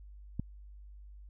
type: click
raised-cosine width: 5 ms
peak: -21 dBFS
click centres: 0.396 s
effects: added 50 Hz sine -48 dBFS peak until 1.29 s